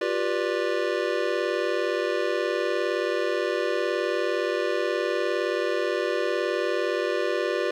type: chord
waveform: square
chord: G dominant seventh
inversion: third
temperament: just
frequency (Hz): 352.8 / 392 / 490 / 588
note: F4 / G4 / B4 / D5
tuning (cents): +18 / 0 / -14 / +2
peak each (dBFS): -30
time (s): 0.01-7.71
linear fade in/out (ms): 5
effects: low-pass 4000 Hz 12 dB/octave + 10-bit